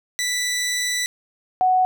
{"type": "tone pair in turn", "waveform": ["15% pulse", "sine"], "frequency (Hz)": [1975.5, 741.6], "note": ["B6", "F#5"], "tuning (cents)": [0, 4], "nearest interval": "octave + perfect fourth", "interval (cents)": 1696, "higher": "first", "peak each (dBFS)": [-15, -14], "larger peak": "second", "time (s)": [[0.19, 1.06], [1.61, 1.85]], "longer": "first", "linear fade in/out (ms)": 0, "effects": []}